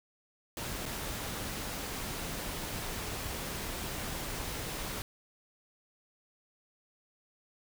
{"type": "noise with dropouts", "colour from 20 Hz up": "pink", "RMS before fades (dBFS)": -38, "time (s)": [0.57, 5.02], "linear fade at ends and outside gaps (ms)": 1, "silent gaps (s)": [0.856, 0.861], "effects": []}